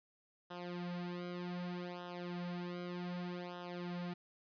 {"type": "tone with flanger", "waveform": "sawtooth", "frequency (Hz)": 176.9, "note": "F3", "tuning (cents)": 23, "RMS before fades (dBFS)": -43, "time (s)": [0.5, 4.14], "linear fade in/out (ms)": 10, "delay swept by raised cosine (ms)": [0.44, 4.54], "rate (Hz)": 0.65, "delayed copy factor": -0.95, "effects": ["resampled to 11025 Hz", "12-bit"]}